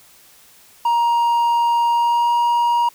triangle tone with pitch glide, 941 to 949.2 Hz, A#5 to A#5, +16 to +31 cents, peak -12 dBFS, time 0.85-2.89 s, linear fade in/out 5 ms, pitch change +15 cents, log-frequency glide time 1.9-2.34 s, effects white hiss -49 dBFS RMS until 2.94 s

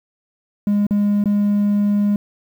triangle tone with dropouts, 205.1 Hz, G#3, 21 cents flat, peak -11 dBFS, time 0.67-2.16 s, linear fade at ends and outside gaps 2 ms, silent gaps 0.867-0.908 / 1.24-1.257 s, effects tanh soft clip ceiling -8 dBFS + 8-bit

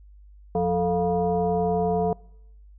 sine tone with frequency modulation, 440 Hz, A4, in tune, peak -20 dBFS, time 0.55-2.13 s, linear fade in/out 2 ms, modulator 263 Hz, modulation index 1.2, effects noise-tail reverb RT60 0.8 s tail -25 dB re dry + added 50 Hz sine -46 dBFS peak until 2.78 s

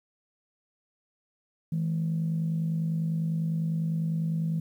sine tone pair together, 162.51 / 212.5 Hz, E3 / G#3, -24 / +40 cents, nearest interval perfect fourth, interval 464 cents, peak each -25 / -35 dBFS, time 1.72-4.6 s, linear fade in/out 5 ms, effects tanh soft clip ceiling -20 dBFS + 10-bit

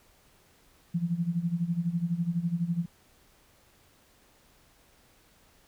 sine tone with tremolo, 170.9 Hz, F3, 37 cents flat, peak -23 dBFS, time 0.94-2.86 s, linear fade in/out 10 ms, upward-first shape sine, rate 12 Hz, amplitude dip 80%, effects pink hiss -62 dBFS RMS until 5.67 s

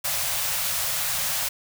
white band-stop noise, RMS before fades -26 dBFS, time 0.04-1.49 s, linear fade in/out 10 ms, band 180 to 510 Hz, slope 96 dB/octave, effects none

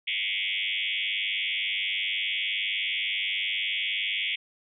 sine tone with frequency modulation, 2761 Hz, F7, 20 cents flat, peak -26 dBFS, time 0.07-4.36 s, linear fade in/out 10 ms, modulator 99.3 Hz, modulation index 6.8, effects none

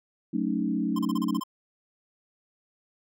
sine chord, D# half-diminished seventh, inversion first, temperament equal, 185 / 220 / 277.2 / 311.1 Hz, F#3 / A3 / C#4 / D#4, 0 / 0 / 0 / 0 cents, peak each -31 / -29 / -30 / -31 dBFS, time 0.33-1.4 s, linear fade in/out 10 ms
square tone bursts, 1045 Hz, C6, 2 cents flat, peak -33 dBFS, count 8, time 0.96-1.437 s, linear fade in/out 5 ms, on 29 ms, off 35 ms
effects none

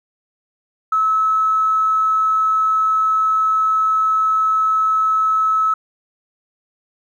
triangle tone with tanh clipping, 1297 Hz, E6, 28 cents flat, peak -13 dBFS, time 0.92-5.74 s, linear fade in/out 5 ms, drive 3 dB, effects none

